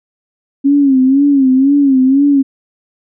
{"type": "tone with vibrato", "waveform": "sine", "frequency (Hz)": 272.1, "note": "C#4", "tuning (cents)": -32, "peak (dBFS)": -6, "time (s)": [0.64, 2.43], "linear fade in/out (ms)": 20, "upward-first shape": "sine", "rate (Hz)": 2, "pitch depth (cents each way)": 93, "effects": []}